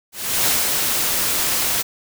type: noise with ADSR envelope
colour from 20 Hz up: white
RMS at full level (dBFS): -17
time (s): 0.12-1.83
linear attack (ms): 340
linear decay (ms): 180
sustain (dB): -3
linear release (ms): 21
effects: none